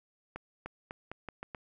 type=accelerating click train; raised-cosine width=0.5 ms; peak=-25 dBFS; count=7; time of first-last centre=0.36-1.548 s; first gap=300 ms; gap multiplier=0.83; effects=none